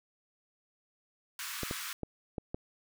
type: high-pass noise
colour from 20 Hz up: pink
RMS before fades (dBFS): -40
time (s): 1.39-1.93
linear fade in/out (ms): 2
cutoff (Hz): 1100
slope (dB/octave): 48
type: clicks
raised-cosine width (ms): 2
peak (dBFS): -22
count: 5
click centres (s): 1.633 / 1.711 / 2.033 / 2.382 / 2.545
effects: none